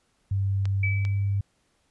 sine tone with pitch glide, 98 to 99.43 Hz, G2 to G2, 0 to +25 cents, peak -22 dBFS, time 0.31-1.41 s, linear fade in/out 5 ms, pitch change +25 cents, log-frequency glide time 0.86-0.94 s
clicks, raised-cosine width 0.2 ms, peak -21 / -22 dBFS, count 2, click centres 0.655 / 1.051 s
sine tone with exponential decay, 2300 Hz, D7, 37 cents flat, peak -24 dBFS, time 0.83-1.39 s, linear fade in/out 5 ms, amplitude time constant 120 ms
effects pink hiss -69 dBFS RMS until 1.9 s + resampled to 24000 Hz

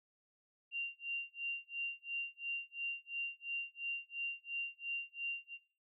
sine tone with tremolo, 2772 Hz, F7, 14 cents flat, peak -35 dBFS, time 0.71-5.58 s, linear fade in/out 50 ms, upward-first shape sine, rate 2.9 Hz, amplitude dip 100%, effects noise-tail reverb RT60 0.4 s tail -17 dB re dry

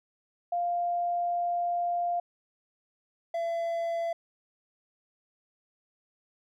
sine / triangle tone pair in turn, 698.5 / 673.6 Hz, F5 / E5, 0 / +37 cents, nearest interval minor second, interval 63 cents, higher first, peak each -26 dBFS, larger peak neither, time 0.52-2.2 / 3.34-4.13 s, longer first, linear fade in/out 5 ms, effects none

